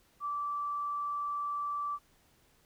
sine tone, 1163 Hz, D6, 17 cents flat, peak -32 dBFS, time 0.2-1.99 s, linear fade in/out 50 ms, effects pink hiss -67 dBFS RMS until 2.65 s

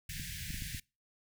pink band-stop noise, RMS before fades -42 dBFS, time 0.09-0.8 s, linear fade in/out 5 ms, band 190 to 1600 Hz, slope 96 dB/octave
clicks, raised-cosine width 5 ms, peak -30 dBFS, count 5, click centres 0.198 / 0.505 / 0.544 / 0.622 / 0.747 s
effects noise-tail reverb RT60 0.3 s tail -26 dB re dry

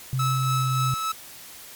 sine tone with pitch glide, 130.81 to 129.61 Hz, C3 to C3, 0 to -16 cents, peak -22 dBFS, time 0.13-0.94 s, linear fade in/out 0 ms, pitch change -16 cents, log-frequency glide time 0.4-0.69 s
45% pulse tone with tremolo, 1300 Hz, E6, 24 cents flat, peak -23 dBFS, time 0.19-1.12 s, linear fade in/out 5 ms, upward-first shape sine, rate 3.5 Hz, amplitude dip 35%
effects white hiss -43 dBFS RMS until 1.75 s + MP3 96 kbps

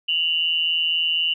sine tone pair together, 2796 / 2960 Hz, F7 / F#7, +1 / 0 cents, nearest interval minor second, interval 99 cents, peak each -22 / -21 dBFS, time 0.08-1.34 s, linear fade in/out 10 ms, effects none

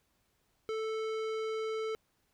sine tone with tanh clipping, 440 Hz, A4, in tune, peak -35 dBFS, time 0.69-1.95 s, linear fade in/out 0 ms, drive 18 dB, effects pink hiss -75 dBFS RMS until 2.33 s

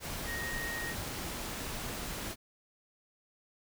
sine tone in noise, 1870 Hz, A#6, 5 cents sharp, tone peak -37 dBFS, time 0.25-0.95 s, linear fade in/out 50 ms, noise pink, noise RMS -39 dBFS, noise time 0-2.36 s, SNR -1 dB, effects none

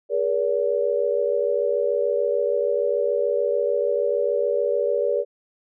sine tone cluster, 412.2 / 478.9 / 573 Hz, G#4 / A#4 / D5, -13 / +47 / -43 cents, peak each -25 / -23 / -23 dBFS, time 0.09-5.25 s, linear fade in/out 50 ms, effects none

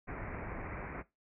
pink low-pass noise, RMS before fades -42 dBFS, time 0.07-1.03 s, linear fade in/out 20 ms, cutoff 2400 Hz, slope 96 dB/octave, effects noise-tail reverb RT60 0.2 s tail -18 dB re dry

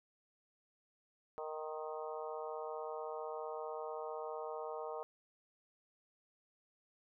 harmonic tone with a mistuned harmonic, 155.56 Hz, D#3, in tune, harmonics 3 / 4 / 5 / 6 / 7 / 8, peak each -44 / -46 / -48 / -50 / -51 / -52 dBFS, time 1.38-5.03 s, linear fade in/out 0 ms, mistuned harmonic 7, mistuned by -23 cents, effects none

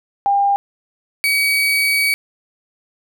sine / 35% pulse tone pair in turn, 801 / 2266 Hz, G5 / C#7, +37 / +37 cents, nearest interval octave + tritone, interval 1800 cents, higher second, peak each -12 dBFS, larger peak neither, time 0.26-0.56 / 1.24-2.14 s, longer second, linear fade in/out 0 ms, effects none

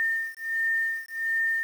sine beating tone pair, 1813 / 1814.4 Hz, A#6 / A#6, -49 / -47 cents, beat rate 1.4 Hz, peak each -28 dBFS, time 0-1.63 s, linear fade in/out 0 ms, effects 8-bit

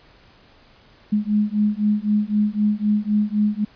sine beating tone pair, 207.7 / 211.6 Hz, G#3 / G#3, 0 / +33 cents, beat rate 3.9 Hz, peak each -20 dBFS, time 1.12-3.65 s, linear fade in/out 10 ms, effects pink hiss -52 dBFS RMS until 3.75 s + resampled to 11025 Hz

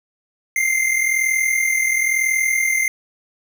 square tone pair together, 2087 / 2128 Hz, C7 / C7, -5 / +29 cents, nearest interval unison, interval 34 cents, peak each -18 / -23 dBFS, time 0.56-2.88 s, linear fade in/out 2 ms, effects none

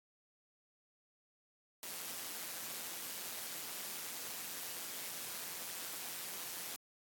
white noise with amplitude modulation, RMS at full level -42 dBFS, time 1.83-6.76 s, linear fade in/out 0 ms, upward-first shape sine, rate 176 Hz, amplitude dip 50%, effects high-pass 150 Hz 12 dB/octave + AAC 64 kbps

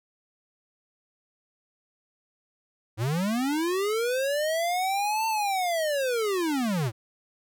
square linear two-way sweep, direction up then down, 101.6 to 900 to 101.6 Hz, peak -25 dBFS, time 2.97-6.92 s, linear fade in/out 50 ms, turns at 5.27 s, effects none

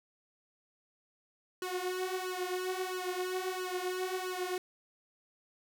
sawtooth tone with flanger, 367.9 Hz, F#4, 10 cents flat, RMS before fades -36 dBFS, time 1.62-4.58 s, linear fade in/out 2 ms, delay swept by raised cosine 0.68 to 6.18 ms, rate 1.5 Hz, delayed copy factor +0.8, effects none

